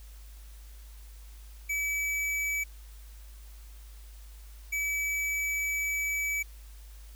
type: tone bursts at uneven times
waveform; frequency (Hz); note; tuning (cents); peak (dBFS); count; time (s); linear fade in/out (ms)
square; 2292; D7; -43; -29; 2; 1.69-2.64 / 4.72-6.43; 10
effects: added 52 Hz sine -45 dBFS peak until 7.15 s + white hiss -58 dBFS RMS until 7.15 s